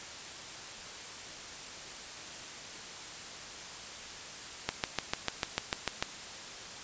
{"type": "click train", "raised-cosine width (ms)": 0.2, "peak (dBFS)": -11, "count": 10, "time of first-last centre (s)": [4.69, 6.025], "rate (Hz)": 6.74, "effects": ["white hiss -44 dBFS RMS until 6.83 s", "resampled to 16000 Hz"]}